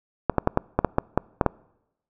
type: clicks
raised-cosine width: 1 ms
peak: -4 dBFS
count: 10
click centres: 0.297 / 0.383 / 0.474 / 0.574 / 0.79 / 0.847 / 0.984 / 1.176 / 1.412 / 1.463 s
effects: noise-tail reverb RT60 0.9 s tail -25 dB re dry